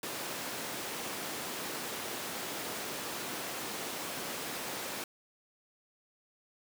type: high-pass noise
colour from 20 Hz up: pink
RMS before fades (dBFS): -39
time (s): 0.03-5.04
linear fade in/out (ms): 2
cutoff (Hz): 260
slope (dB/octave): 12
effects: none